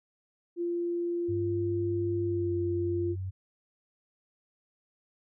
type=tone; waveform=sine; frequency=345.5 Hz; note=F4; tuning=19 cents flat; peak=-28 dBFS; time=0.56-3.16 s; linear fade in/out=50 ms
type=tone with pitch glide; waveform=sine; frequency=99.8 to 94.2 Hz; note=G2 to F#2; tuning=+32 to +32 cents; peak=-32 dBFS; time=1.28-3.31 s; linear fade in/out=20 ms; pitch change=-100 cents; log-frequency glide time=2.25-2.53 s
effects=none